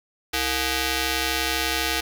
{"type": "ring-modulated tone", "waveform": "5% pulse", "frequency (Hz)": 392, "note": "G4", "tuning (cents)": 0, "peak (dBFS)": -8, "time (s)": [0.33, 2.01], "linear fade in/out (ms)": 10, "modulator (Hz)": 1110, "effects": []}